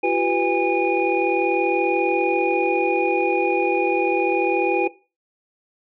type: tone cluster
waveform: sine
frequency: 342.6 / 382.9 / 497.5 / 815 / 2454 Hz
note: F4 / G4 / B4 / G#5 / D#7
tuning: -33 / -41 / +13 / -33 / -25 cents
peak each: -23 dBFS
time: 0.03-4.88 s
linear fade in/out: 10 ms
effects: noise-tail reverb RT60 0.3 s tail -17 dB re dry + tanh soft clip ceiling -6 dBFS